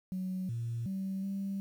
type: tone with pitch steps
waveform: sine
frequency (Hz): 185.9 / 116.7 / 192.1 / 196.2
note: F#3 / A#2 / G3 / G3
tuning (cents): +8 / +2 / -35 / +2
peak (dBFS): -32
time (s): 0.12-1.6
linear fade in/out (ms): 0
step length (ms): 370
effects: tanh soft clip ceiling -29 dBFS + 10-bit